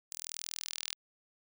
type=tone with high-pass filter sweep; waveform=sawtooth; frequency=40.89 Hz; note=E1; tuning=13 cents flat; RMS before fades=-42 dBFS; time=0.11-0.95 s; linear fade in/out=10 ms; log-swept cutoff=7100 to 3600 Hz; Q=1.4; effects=none